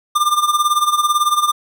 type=tone with tremolo; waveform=square; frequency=1197 Hz; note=D6; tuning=33 cents sharp; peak=-11 dBFS; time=0.15-1.52 s; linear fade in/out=10 ms; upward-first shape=sine; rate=18 Hz; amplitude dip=75%; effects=none